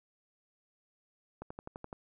click train, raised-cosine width 1 ms, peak -28 dBFS, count 7, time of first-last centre 1.42-1.928 s, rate 11.8 Hz, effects none

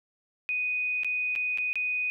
sine tone with dropouts, 2489 Hz, D#7, in tune, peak -26 dBFS, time 0.49-2.1 s, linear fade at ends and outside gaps 0 ms, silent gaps 1.034-1.046 / 1.353-1.36 / 1.575-1.584 / 1.73-1.756 s, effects none

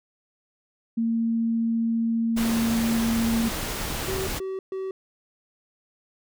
sine tone, 228.7 Hz, A#3, 33 cents flat, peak -21 dBFS, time 0.97-3.49 s, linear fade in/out 10 ms
pink noise, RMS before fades -30 dBFS, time 2.36-4.4 s, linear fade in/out 20 ms
triangle tone bursts, 381.4 Hz, G4, 47 cents flat, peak -26 dBFS, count 3, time 4.08-4.91 s, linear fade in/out 2 ms, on 190 ms, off 130 ms
effects none

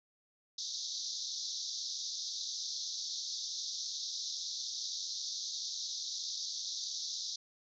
white band-pass noise, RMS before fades -40 dBFS, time 0.58-7.36 s, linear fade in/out 5 ms, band 3600 to 6300 Hz, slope 96 dB/octave, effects none

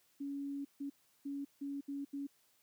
sine tone bursts at uneven times, 280.6 Hz, C#4, 21 cents sharp, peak -38 dBFS, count 6, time 0.2-0.65 / 0.8-0.9 / 1.25-1.45 / 1.61-1.81 / 1.88-2.05 / 2.13-2.27 s, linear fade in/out 10 ms, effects white hiss -72 dBFS RMS until 2.62 s + high-pass 80 Hz 12 dB/octave

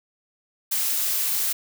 blue noise, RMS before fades -24 dBFS, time 0.71-1.53 s, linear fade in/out 10 ms, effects none

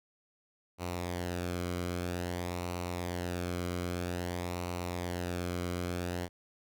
sawtooth tone with flanger, 88.3 Hz, F2, 20 cents sharp, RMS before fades -36 dBFS, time 0.78-6.29 s, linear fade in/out 50 ms, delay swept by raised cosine 0.59 to 1.13 ms, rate 0.51 Hz, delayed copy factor -0.55, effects none

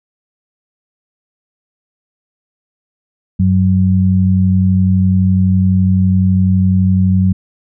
sine tone pair together, 95 / 186.9 Hz, F#2 / F#3, +46 / +18 cents, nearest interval octave, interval 1172 cents, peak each -11 dBFS, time 3.39-7.33 s, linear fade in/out 10 ms, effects none

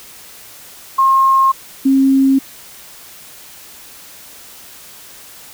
sine tone pair in turn, 1071 / 269.3 Hz, C6 / C#4, +40 / -50 cents, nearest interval 2 octaves, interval 2390 cents, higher first, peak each -8 dBFS, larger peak neither, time 0.98-1.52 / 1.85-2.39 s, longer neither, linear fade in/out 10 ms, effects white hiss -38 dBFS RMS until 5.53 s

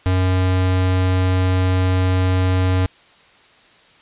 square tone, 92.5 Hz, F#2, in tune, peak -15 dBFS, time 0.06-2.86 s, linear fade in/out 0 ms, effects white hiss -50 dBFS RMS until 4.01 s + resampled to 8000 Hz

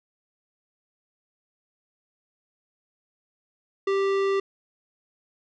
sine tone with tanh clipping, 392 Hz, G4, in tune, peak -23 dBFS, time 3.87-4.4 s, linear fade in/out 5 ms, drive 17 dB, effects none

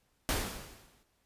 pink noise with exponential decay, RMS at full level -29 dBFS, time 0.29-1.03 s, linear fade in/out 0 ms, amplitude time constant 160 ms, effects pink hiss -74 dBFS RMS until 1.25 s + resampled to 32000 Hz

